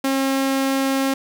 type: tone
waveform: sawtooth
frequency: 269.7 Hz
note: C#4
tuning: 47 cents flat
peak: -14 dBFS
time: 0.04-1.14 s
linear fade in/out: 5 ms
effects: 8-bit